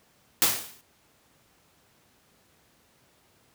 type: noise with exponential decay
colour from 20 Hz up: white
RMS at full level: -18 dBFS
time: 0.42-0.81 s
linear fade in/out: 0 ms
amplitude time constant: 83 ms
effects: pink hiss -63 dBFS RMS until 3.54 s + high-pass 80 Hz 12 dB/octave